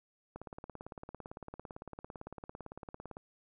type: click train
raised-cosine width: 1 ms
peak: -30 dBFS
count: 51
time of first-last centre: 0.36-3.169 s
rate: 17.8 Hz
effects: none